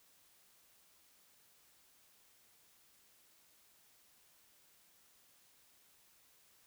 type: silence
effects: white hiss -68 dBFS RMS until 6.66 s